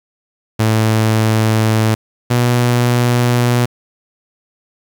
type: tone pair in turn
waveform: sawtooth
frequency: 110 / 121.46 Hz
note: A2 / B2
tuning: 0 / -28 cents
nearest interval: major second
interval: 172 cents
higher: second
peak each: -7 dBFS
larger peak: neither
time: 0.59-1.95 / 2.3-3.66 s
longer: neither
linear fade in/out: 10 ms
effects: 7-bit